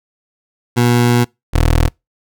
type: tone pair in turn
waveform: 20% pulse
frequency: 120.6 / 40.25 Hz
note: B2 / E1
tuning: -41 / -41 cents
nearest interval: octave + perfect fifth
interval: 1900 cents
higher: first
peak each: -5 dBFS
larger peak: neither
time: 0.76-1.25 / 1.53-1.89 s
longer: first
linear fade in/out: 20 ms
effects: noise-tail reverb RT60 0.2 s tail -25 dB re dry